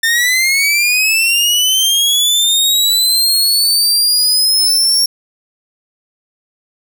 sawtooth linear sweep, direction up, 1800 to 5540 Hz, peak -7 dBFS, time 0.03-5.06 s, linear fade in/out 5 ms, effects 7-bit

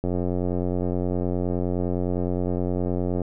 click train, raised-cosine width 2 ms, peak -13 dBFS, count 286, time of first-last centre 0.04-3.217 s, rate 89.7 Hz, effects none

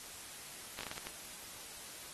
slowing click train, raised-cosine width 0.2 ms, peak -23 dBFS, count 7, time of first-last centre 0.79-1.07 s, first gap 18 ms, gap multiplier 1.38, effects white hiss -49 dBFS RMS until 2.13 s + AAC 32 kbps

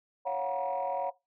sine chord, Gb major seventh, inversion second, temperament equal with one note detuned, 554.4 / 698.5 / 740 / 954.7 Hz, Db5 / F5 / Gb5 / Bb5, 0 / 0 / 0 / +41 cents, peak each -33 / -36 / -33 / -33 dBFS, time 0.25-1.11 s, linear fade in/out 20 ms, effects noise-tail reverb RT60 0.2 s tail -18 dB re dry + tanh soft clip ceiling -23 dBFS

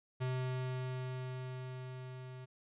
square tone with level ramp, 128.3 Hz, C3, 34 cents flat, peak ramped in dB -34 to -47 dBFS, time 0.2-2.46 s, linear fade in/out 20 ms, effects resampled to 8000 Hz

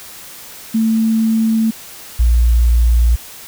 sine tone pair in turn, 222.8 / 58.67 Hz, A3 / A#1, +22 / +12 cents, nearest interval octave + major seventh, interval 2310 cents, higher first, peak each -11 / -8 dBFS, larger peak second, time 0.74-1.71 / 2.19-3.16 s, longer neither, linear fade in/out 10 ms, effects white hiss -35 dBFS RMS until 3.47 s

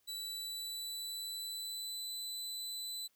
sawtooth tone with pitch glide, 3951 to 4002 Hz, B7 to B7, 0 to +22 cents, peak -37 dBFS, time 0.07-3.08 s, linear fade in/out 20 ms, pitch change +22 cents, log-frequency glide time 0.19-2.01 s, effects white hiss -75 dBFS RMS until 3.15 s

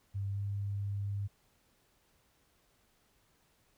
sine tone with pitch glide, 99 to 100.44 Hz, G2 to G2, +18 to +43 cents, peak -33 dBFS, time 0.14-1.28 s, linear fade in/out 20 ms, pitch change +25 cents, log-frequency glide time 0.32-0.38 s, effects pink hiss -71 dBFS RMS until 3.77 s

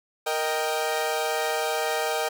sawtooth chord, Eb major, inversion second, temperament equal, 466.2 / 622.3 / 784 Hz, Bb4 / Eb5 / G5, 0 / 0 / 0 cents, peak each -25 dBFS, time 0.26-2.29 s, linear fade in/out 10 ms, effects none

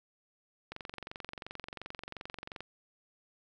click train, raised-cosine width 0.3 ms, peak -25 dBFS, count 44, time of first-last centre 0.72-2.606 s, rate 22.8 Hz, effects none

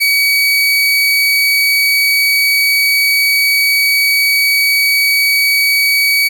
30% pulse tone, 2266 Hz, C#7, 37 cents sharp, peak -7 dBFS, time 0-6.29 s, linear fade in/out 20 ms, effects none

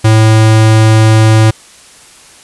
square tone, 110 Hz, A2, in tune, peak -4 dBFS, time 0.04-1.51 s, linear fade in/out 10 ms, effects white hiss -38 dBFS RMS until 2.43 s + resampled to 24000 Hz

